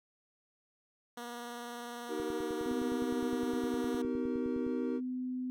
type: tone with vibrato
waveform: 10% pulse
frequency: 239.2 Hz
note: A#3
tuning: 45 cents sharp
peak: -33 dBFS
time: 1.17-4.02 s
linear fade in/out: 5 ms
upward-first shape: square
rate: 20 Hz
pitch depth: 18 cents each way
type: chord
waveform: triangle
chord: Eb major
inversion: none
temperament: equal with one note detuned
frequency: 311.1 / 381.9 / 466.2 Hz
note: Eb4 / G4 / Bb4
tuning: 0 / -45 / 0 cents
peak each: -37 dBFS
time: 2.08-5.01 s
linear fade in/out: 50 ms
type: click train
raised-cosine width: 3 ms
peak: -34 dBFS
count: 25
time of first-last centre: 2.2-4.667 s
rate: 9.73 Hz
type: tone with pitch glide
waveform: sine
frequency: 251.9 to 253.5 Hz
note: B3 to B3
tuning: +34 to +45 cents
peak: -34 dBFS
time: 2.66-5.5 s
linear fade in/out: 0 ms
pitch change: +11 cents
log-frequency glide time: 2.95-5.27 s
effects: none